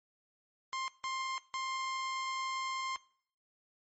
sawtooth tone bursts at uneven times, 1055 Hz, C6, 14 cents sharp, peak -31 dBFS, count 3, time 0.73-0.88 / 1.04-1.38 / 1.54-2.96 s, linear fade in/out 0 ms, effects noise-tail reverb RT60 0.6 s tail -21 dB re dry + MP3 32 kbps

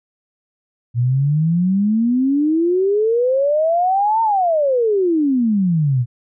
sine exponential two-way sweep, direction up then down, 116.54 to 917 to 116.54 Hz, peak -13 dBFS, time 0.94-6.06 s, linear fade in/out 50 ms, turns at 4.22 s, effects none

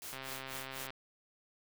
white noise with tremolo, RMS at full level -44 dBFS, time 0.02-0.87 s, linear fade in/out 0 ms, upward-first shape sine, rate 4.1 Hz, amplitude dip 100%
click train, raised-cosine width 0.3 ms, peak -27 dBFS, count 104, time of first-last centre 0.13-0.904 s, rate 133 Hz
effects none

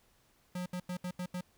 square tone bursts at uneven times, 180 Hz, F#3, 47 cents flat, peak -36 dBFS, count 6, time 0.55-0.66 / 0.73-0.8 / 0.89-0.97 / 1.04-1.11 / 1.19-1.26 / 1.34-1.41 s, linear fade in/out 5 ms, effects pink hiss -69 dBFS RMS until 1.57 s

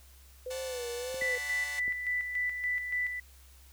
sine tone with vibrato, 500 Hz, B4, 21 cents sharp, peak -35 dBFS, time 0.46-1.38 s, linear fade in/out 5 ms, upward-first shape sine, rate 1.7 Hz, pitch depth 83 cents each way
5% pulse chord, D dominant seventh, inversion none, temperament equal with one note detuned, 576.9 / 740 / 880 / 1046.5 Hz, D5 / F#5 / A5 / C6, -31 / 0 / 0 / 0 cents, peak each -36 / -34 / -33 / -39 dBFS, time 0.5-1.8 s, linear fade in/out 10 ms
clicks, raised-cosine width 2 ms, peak -35 dBFS, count 3, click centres 1.144 / 1.22 / 1.88 s
sine tone with tremolo, 1983 Hz, B6, 7 cents sharp, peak -28 dBFS, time 1.21-3.2 s, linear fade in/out 5 ms, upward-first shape square, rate 3.5 Hz, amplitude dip 50%
effects added 66 Hz sine -54 dBFS peak until 3.72 s + white hiss -60 dBFS RMS until 3.72 s

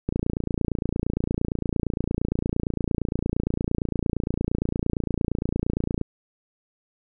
click train, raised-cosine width 3 ms, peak -11 dBFS, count 171, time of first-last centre 0.09-6.013 s, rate 28.7 Hz, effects none

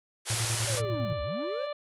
white band-pass noise, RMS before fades -32 dBFS, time 0.25-0.82 s, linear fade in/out 50 ms, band 360 to 11000 Hz, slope 96 dB/octave
triangle tone with tremolo, 113 Hz, A2, 47 cents sharp, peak -26 dBFS, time 0.3-1.13 s, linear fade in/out 5 ms, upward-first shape square, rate 10 Hz, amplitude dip 60%
triangle linear two-way sweep, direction down then up, 591 to 57.3 to 591 Hz, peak -32 dBFS, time 0.67-1.67 s, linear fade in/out 5 ms, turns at 1.22 s
harmonic tone, 587.3 Hz, D5, in tune, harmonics 1 / 2 / 3 / 4 / 5 / 6 / 7, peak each -32 / -40 / -48 / -49 / -51 / -50 / -49 dBFS, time 0.77-1.73 s, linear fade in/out 5 ms
effects none

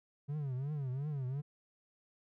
triangle tone with vibrato, 138.59 Hz, C#3, in tune, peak -33 dBFS, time 0.28-1.42 s, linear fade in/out 20 ms, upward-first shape triangle, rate 2.8 Hz, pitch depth 200 cents each way, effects none

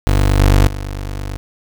25% pulse tone with level steps, 49 Hz, G1, in tune, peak -7 / -4 / -18 dBFS, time 0.07-1.37 s, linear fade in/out 0 ms, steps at 0.39 / 0.67 s, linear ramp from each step 2 ms, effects 7-bit

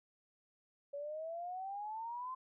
sine exponential sweep, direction up, 561 to 1046.5 Hz, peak -40 dBFS, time 0.93-2.35 s, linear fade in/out 10 ms, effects none

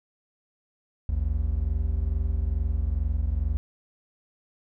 triangle tone pair together, 55.49 / 77.78 Hz, A1 / D#2, +15 / 0 cents, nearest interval tritone, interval 585 cents, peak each -24 dBFS, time 1.09-3.57 s, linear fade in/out 0 ms, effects none

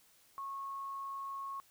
sine tone, 1096 Hz, C#6, 20 cents flat, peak -39 dBFS, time 0.38-1.6 s, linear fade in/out 0 ms, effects white hiss -66 dBFS RMS until 1.7 s

